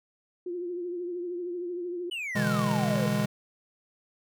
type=tone with vibrato; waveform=sine; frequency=352.4 Hz; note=F4; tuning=16 cents sharp; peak=-31 dBFS; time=0.46-2.1 s; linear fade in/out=5 ms; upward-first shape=triangle; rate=13 Hz; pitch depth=59 cents each way
type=exponential sweep; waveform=triangle; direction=down; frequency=3043 to 466.2 Hz; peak=-30 dBFS; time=2.11-3.07 s; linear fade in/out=10 ms
type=chord; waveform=square; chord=E dominant seventh; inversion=second; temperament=just; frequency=123.61 / 148.33 / 164.81 / 206 Hz; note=B2 / D3 / E3 / G#3; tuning=+2 / +18 / 0 / -14 cents; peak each=-33 / -33 / -34 / -28 dBFS; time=2.35-3.26 s; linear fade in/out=10 ms
effects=none